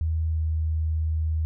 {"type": "tone with pitch glide", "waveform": "sine", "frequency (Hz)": [80.1, 79.13], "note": ["E2", "D#2"], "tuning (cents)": [-49, 30], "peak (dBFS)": -22, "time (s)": [0.01, 1.45], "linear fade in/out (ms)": 0, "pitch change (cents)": -21, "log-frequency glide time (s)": [0.29, 0.4], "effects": []}